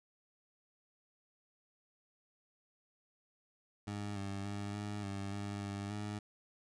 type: tone with pitch steps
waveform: 20% pulse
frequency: 102.7 / 98.9 / 101.5 / 103.5 / 99 / 101.4 / 100.4 / 104.2 Hz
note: G#2 / G2 / G#2 / G#2 / G2 / G#2 / G2 / G#2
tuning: -19 / +16 / -39 / -5 / +18 / -41 / +42 / +6 cents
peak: -34 dBFS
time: 3.87-6.19 s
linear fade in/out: 5 ms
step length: 290 ms
effects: resampled to 22050 Hz